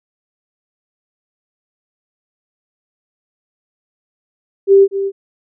sine tone with echo, 392.9 Hz, G4, 4 cents sharp, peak -4 dBFS, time 4.67-4.88 s, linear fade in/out 50 ms, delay 240 ms, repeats 1, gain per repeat -11 dB, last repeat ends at 5.12 s, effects none

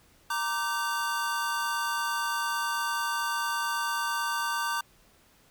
square chord, G minor, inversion first, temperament equal with one note detuned, 932.3 / 1174.7 / 1537.5 Hz, Bb5 / D6 / G6, 0 / 0 / -34 cents, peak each -33 dBFS, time 0.3-4.81 s, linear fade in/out 5 ms, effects pink hiss -61 dBFS RMS until 5.5 s

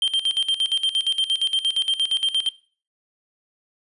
triangle tone with tremolo, 3156 Hz, G7, 11 cents sharp, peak -15 dBFS, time 0.02-2.49 s, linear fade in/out 2 ms, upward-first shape square, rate 8.6 Hz, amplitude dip 75%, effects noise-tail reverb RT60 0.4 s tail -19 dB re dry + resampled to 24000 Hz

